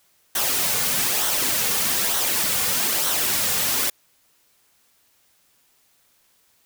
white noise with flanger, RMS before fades -22 dBFS, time 0.35-3.9 s, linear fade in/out 5 ms, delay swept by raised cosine 0.41 to 3.11 ms, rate 1.1 Hz, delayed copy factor -0.5, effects white hiss -62 dBFS RMS until 6.65 s

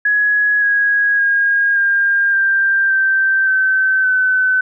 sine tone with pitch steps, 1677 / 1653 / 1629.3 / 1605.9 / 1582.9 / 1560.2 / 1537.8 / 1515.8 Hz, G#6 / G#6 / G#6 / G6 / G6 / G6 / G6 / F#6, +16 / -9 / -34 / +41 / +16 / -9 / -34 / +41 cents, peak -11 dBFS, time 0.05-4.61 s, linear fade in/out 5 ms, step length 570 ms, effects none

